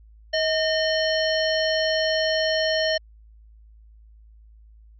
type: harmonic tone with a mistuned harmonic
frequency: 610 Hz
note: D#5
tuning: 34 cents flat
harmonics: 1 / 3 / 5 / 7 / 9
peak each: -22 / -27 / -29 / -30 / -32 dBFS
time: 0.33-2.98 s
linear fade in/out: 10 ms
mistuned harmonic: 1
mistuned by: +67 cents
effects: added 54 Hz sine -47 dBFS peak until 4.99 s